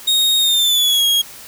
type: tone with pitch glide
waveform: 40% pulse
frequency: 3729 to 3284 Hz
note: A#7 to G#7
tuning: 0 to -20 cents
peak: -11 dBFS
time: 0.07-1.22 s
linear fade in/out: 10 ms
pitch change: -220 cents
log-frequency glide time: 0.39-1.05 s
effects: white hiss -37 dBFS RMS until 1.47 s